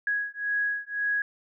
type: beating tone pair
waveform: sine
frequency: 1661.2 / 1663.1 Hz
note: G#6 / G#6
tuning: 0 / +2 cents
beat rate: 1.9 Hz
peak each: -29 dBFS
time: 0.07-1.22 s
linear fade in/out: 2 ms
effects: none